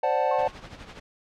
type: chord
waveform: triangle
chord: D dominant seventh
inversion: third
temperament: equal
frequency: 523.3 / 587.3 / 740 / 880 Hz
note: C5 / D5 / F#5 / A5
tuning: 0 / 0 / 0 / 0 cents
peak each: -25 dBFS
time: 0.03-0.48 s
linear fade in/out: 5 ms
type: tone with exponential decay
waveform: sine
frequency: 1078 Hz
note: C#6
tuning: 49 cents flat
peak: -30 dBFS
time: 0.31-0.66 s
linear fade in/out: 5 ms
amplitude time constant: 75 ms
type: noise with tremolo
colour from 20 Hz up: pink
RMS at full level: -40 dBFS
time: 0.38-1 s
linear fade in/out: 10 ms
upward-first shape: sine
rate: 12 Hz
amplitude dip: 65%
effects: low-pass 4000 Hz 12 dB/octave